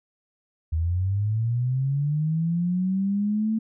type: linear sweep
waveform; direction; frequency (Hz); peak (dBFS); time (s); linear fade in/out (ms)
sine; up; 77.7 to 223.2; -21; 0.72-3.59; 10
effects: none